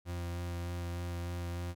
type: tone with vibrato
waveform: 40% pulse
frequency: 87 Hz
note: F2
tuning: 6 cents flat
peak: -35 dBFS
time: 0.05-1.75 s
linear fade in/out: 50 ms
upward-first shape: sine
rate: 3.3 Hz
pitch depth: 11 cents each way
effects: none